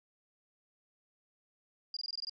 sine tone bursts, 4829 Hz, D8, 47 cents sharp, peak -36 dBFS, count 8, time 1.94-2.296 s, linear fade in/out 2 ms, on 27 ms, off 20 ms, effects none

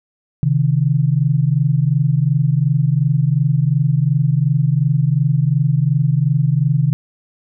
sine tone pair together, 132.5 / 155.27 Hz, C3 / D#3, +22 / -3 cents, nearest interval minor third, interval 275 cents, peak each -15 dBFS, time 0.43-6.93 s, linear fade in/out 0 ms, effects none

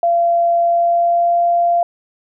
sine tone with pitch glide, 685 to 691 Hz, F5 to F5, -34 to -19 cents, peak -11 dBFS, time 0.03-1.83 s, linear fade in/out 2 ms, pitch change +15 cents, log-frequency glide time 0.59-1.41 s, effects none

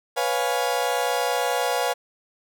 35% pulse chord, C# dominant seventh, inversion third, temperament equal with one note detuned, 493.9 / 554.4 / 705.3 / 830.6 Hz, B4 / C#5 / E#5 / G#5, 0 / 0 / +17 / 0 cents, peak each -25 / -27 / -25 / -26 dBFS, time 0.16-1.94 s, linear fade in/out 20 ms, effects none

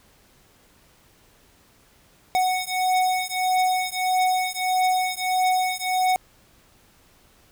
square beating tone pair, 740 / 741.6 Hz, F#5 / F#5, 0 / +4 cents, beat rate 1.6 Hz, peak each -24 dBFS, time 2.35-6.16 s, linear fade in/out 0 ms, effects pink hiss -57 dBFS RMS until 7.51 s

